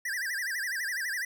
square tone with vibrato, 1769 Hz, A6, 9 cents sharp, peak -31 dBFS, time 0.05-1.25 s, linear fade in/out 5 ms, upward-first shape sine, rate 12 Hz, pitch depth 210 cents each way, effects none

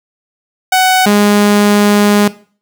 sawtooth tone pair in turn, 747 / 206.1 Hz, F#5 / G#3, +16 / -13 cents, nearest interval octave + minor seventh, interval 2229 cents, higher first, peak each -3 dBFS, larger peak neither, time 0.72-1.06 / 1.06-2.28 s, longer second, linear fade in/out 5 ms, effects noise-tail reverb RT60 0.4 s tail -17 dB re dry

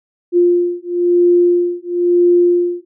sine beating tone pair, 350.4 / 351.4 Hz, F4 / F4, +6 / +11 cents, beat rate 1 Hz, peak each -13 dBFS, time 0.32-2.85 s, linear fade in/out 50 ms, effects none

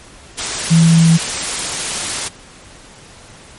sine tone in noise, 164.81 Hz, E3, in tune, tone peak -6 dBFS, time 0.7-1.18 s, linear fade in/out 20 ms, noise white, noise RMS -20 dBFS, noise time 0.37-2.29 s, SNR +11 dB, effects pink hiss -40 dBFS RMS until 3.58 s + MP3 48 kbps

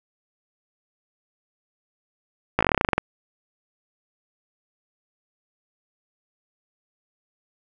slowing click train, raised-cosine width 0.5 ms, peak -3 dBFS, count 14, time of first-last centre 2.59-2.98 s, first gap 17 ms, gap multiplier 1.09, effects none

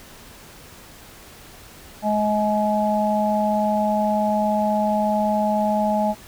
harmonic tone, 211.1 Hz, G#3, 29 cents sharp, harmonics 1 / 3 / 4, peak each -22 / -22 / -22 dBFS, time 2.02-6.15 s, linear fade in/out 50 ms, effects pink hiss -44 dBFS RMS until 6.27 s

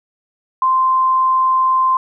sine tone, 1042 Hz, C6, 7 cents flat, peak -11 dBFS, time 0.62-1.97 s, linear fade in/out 2 ms, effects none

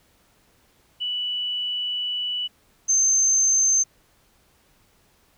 sine tone pair in turn, 2960 / 6272 Hz, F#7 / G8, 0 / 0 cents, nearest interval octave + minor second, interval 1300 cents, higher second, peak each -24 / -16 dBFS, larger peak second, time 1-2.48 / 2.88-3.84 s, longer first, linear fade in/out 20 ms, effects pink hiss -61 dBFS RMS until 5.37 s

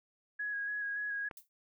sine tone with vibrato, 1661.2 Hz, G#6, in tune, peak -34 dBFS, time 0.39-1.29 s, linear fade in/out 10 ms, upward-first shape square, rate 3.5 Hz, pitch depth 17 cents each way
click, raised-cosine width 0.5 ms, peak -30 dBFS, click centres 1.312 s
violet noise with exponential decay, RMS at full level -46 dBFS, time 1.37-1.49 s, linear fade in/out 1 ms, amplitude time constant 24 ms
effects none

